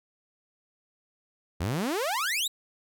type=exponential sweep; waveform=sawtooth; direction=up; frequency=76.5 to 4032 Hz; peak=-23 dBFS; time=1.6-2.48 s; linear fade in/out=10 ms; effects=none